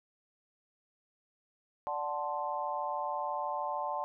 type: chord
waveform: sine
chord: D dominant seventh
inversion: none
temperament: equal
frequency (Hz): 587.3 / 740 / 880 / 1046.5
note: D5 / F#5 / A5 / C6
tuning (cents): 0 / 0 / 0 / 0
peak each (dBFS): -39 / -39 / -36 / -38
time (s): 1.87-4.04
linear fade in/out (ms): 0
effects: none